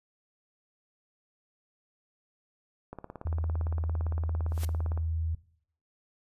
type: click train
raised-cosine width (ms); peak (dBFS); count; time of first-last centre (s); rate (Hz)
1; -26; 37; 2.93-4.975; 17.6
type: tone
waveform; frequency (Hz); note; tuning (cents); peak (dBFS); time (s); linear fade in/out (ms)
sine; 81; E2; -30; -28; 3.25-5.35; 5
type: noise with exponential growth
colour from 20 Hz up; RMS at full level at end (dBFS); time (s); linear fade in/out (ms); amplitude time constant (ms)
white; -37; 4.48-4.65; 2; 36
effects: noise-tail reverb RT60 0.6 s tail -18 dB re dry + resampled to 32000 Hz